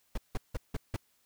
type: noise bursts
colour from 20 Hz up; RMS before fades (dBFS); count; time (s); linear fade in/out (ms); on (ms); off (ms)
brown; -31; 5; 0.15-0.965; 5; 27; 170
effects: white hiss -71 dBFS RMS until 1.25 s